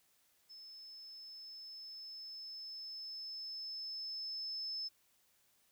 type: tone with level ramp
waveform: sine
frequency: 5240 Hz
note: E8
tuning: 11 cents flat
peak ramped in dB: -51 to -38 dBFS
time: 0.49-4.89 s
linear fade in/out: 20 ms
effects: white hiss -73 dBFS RMS until 5.71 s